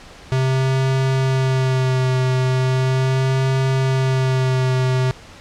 square tone with vibrato, 130.81 Hz, C3, in tune, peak -16 dBFS, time 0.32-5.11 s, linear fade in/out 0 ms, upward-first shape sine, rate 0.38 Hz, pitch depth 24 cents each way, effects pink hiss -41 dBFS RMS until 5.4 s + low-pass 6000 Hz 12 dB/octave

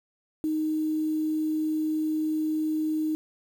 sine tone with quantisation, 310.4 Hz, D#4, 4 cents flat, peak -24 dBFS, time 0.44-3.15 s, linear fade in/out 0 ms, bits 8, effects none

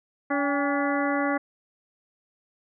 harmonic tone with a mistuned harmonic, 285 Hz, C#4, 48 cents sharp, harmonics 1 / 2 / 3 / 4 / 5 / 6 / 7, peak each -26 / -29 / -31 / -32 / -33 / -34 / -34 dBFS, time 0.3-1.38 s, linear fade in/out 10 ms, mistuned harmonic 3, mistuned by -89 cents, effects none

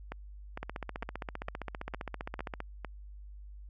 two click trains, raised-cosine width 0.5 ms, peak -22 / -23 dBFS, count 31 / 7, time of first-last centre 0.63-2.604 / 0.12-2.847 s, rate 15.2 / 2.2 Hz, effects added 50 Hz sine -45 dBFS peak until 3.69 s

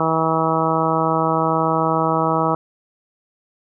harmonic tone, 161.2 Hz, E3, 38 cents flat, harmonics 1 / 2 / 3 / 4 / 5 / 6 / 7 / 8, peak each -24 / -24 / -24 / -24 / -24 / -24 / -24 / -24 dBFS, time 0-2.55 s, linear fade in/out 2 ms, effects none

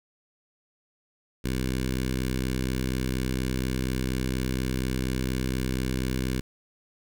10% pulse tone with notch filter, 64.2 Hz, C2, 32 cents flat, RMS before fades -28 dBFS, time 1.44-6.41 s, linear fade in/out 10 ms, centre 830 Hz, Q 0.8, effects none

